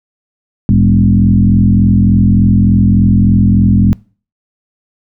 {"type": "tone with frequency modulation", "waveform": "sine", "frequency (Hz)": 152.5, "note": "D#3", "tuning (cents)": -34, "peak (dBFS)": -5, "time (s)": [0.69, 3.93], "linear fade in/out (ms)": 0, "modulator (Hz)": 43.4, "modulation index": 2.1, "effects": ["noise-tail reverb RT60 0.4 s tail -24 dB re dry"]}